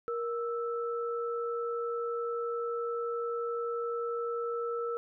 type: tone pair together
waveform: sine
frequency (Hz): 470.1 / 1318.5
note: A#4 / E6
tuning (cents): +15 / 0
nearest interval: octave + tritone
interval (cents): 1785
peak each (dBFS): -32 / -37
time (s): 0.08-4.97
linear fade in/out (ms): 0
effects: none